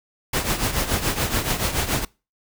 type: noise with tremolo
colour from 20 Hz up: pink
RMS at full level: -20 dBFS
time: 0.33-2.05 s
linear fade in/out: 5 ms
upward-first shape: triangle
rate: 7 Hz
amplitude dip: 75%
effects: noise-tail reverb RT60 0.3 s tail -24 dB re dry